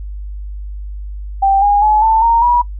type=tone with pitch steps; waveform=sine; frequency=784 / 817.3 / 852 / 888.2 / 925.9 / 965.2 Hz; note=G5 / G#5 / G#5 / A5 / A#5 / B5; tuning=0 / -28 / +44 / +16 / -12 / -40 cents; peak=-8 dBFS; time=1.42-2.62 s; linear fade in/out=10 ms; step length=200 ms; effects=noise-tail reverb RT60 0.1 s tail -22 dB re dry + added 50 Hz sine -23 dBFS peak until 2.79 s